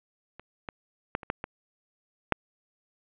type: clicks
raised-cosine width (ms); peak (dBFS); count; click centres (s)
0.5; -28 / -20 / -12 / -27 / -12 / -18 / -6; 7; 0.396 / 0.688 / 1.151 / 1.232 / 1.301 / 1.441 / 2.323
effects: resampled to 8000 Hz + 8-bit